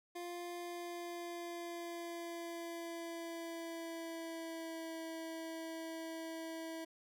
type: tone with pitch glide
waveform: 25% pulse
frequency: 349.2 to 325.8 Hz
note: F4 to E4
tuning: 0 to -20 cents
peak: -39 dBFS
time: 0.15-6.85 s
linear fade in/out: 10 ms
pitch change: -120 cents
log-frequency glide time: 0.56-5.01 s
effects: none